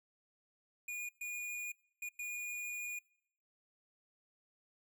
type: tone bursts at uneven times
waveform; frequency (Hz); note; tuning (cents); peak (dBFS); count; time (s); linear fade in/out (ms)
square; 2442; D#7; -33; -40; 4; 0.88-1.09 / 1.21-1.72 / 2.02-2.09 / 2.19-2.99; 5
effects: noise-tail reverb RT60 0.8 s tail -24 dB re dry